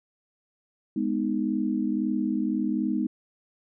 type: chord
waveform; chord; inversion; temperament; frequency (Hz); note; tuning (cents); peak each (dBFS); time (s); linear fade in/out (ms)
sine; G# minor; none; just; 207.7 / 249.2 / 311.5; G#3 / B3 / D#4; 0 / +16 / +2; -28; 0.96-3.07; 5
effects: none